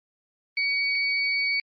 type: tone pair together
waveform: sine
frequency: 2253 / 4493 Hz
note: C#7 / C#8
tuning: +28 / +23 cents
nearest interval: octave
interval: 1195 cents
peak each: -23 / -30 dBFS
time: 0.57-1.6 s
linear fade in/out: 2 ms
effects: Opus 24 kbps